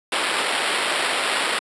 violet noise with sample-and-hold, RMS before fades -22 dBFS, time 0.12-1.59 s, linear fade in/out 2 ms, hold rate 6300 Hz, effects high-pass 400 Hz 12 dB/octave + resampled to 24000 Hz

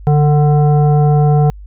sine tone with frequency modulation, 146.83 Hz, D3, in tune, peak -7 dBFS, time 0.07-1.5 s, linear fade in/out 0 ms, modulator 595 Hz, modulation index 0.58, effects added 50 Hz sine -30 dBFS peak until 1.66 s

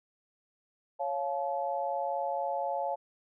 sine chord, Db augmented, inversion none, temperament equal with one note detuned, 554.4 / 698.5 / 861.4 Hz, Db5 / F5 / A5, 0 / 0 / -37 cents, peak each -34 dBFS, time 0.99-2.96 s, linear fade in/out 20 ms, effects none

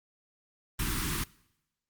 pink band-stop noise, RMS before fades -31 dBFS, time 0.79-1.24 s, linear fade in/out 5 ms, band 370 to 1000 Hz, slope 48 dB/octave, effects noise-tail reverb RT60 0.9 s tail -23 dB re dry + Opus 24 kbps

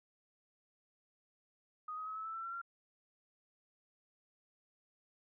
sine tone with pitch steps, 1244.5 / 1262.6 / 1281 / 1299.6 / 1318.5 / 1337.7 / 1357.1 / 1376.9 Hz, D#6 / D#6 / E6 / E6 / E6 / E6 / E6 / F6, 0 / +25 / -50 / -25 / 0 / +25 / +50 / -25 cents, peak -40 dBFS, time 1.88-2.616 s, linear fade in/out 5 ms, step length 92 ms, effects none

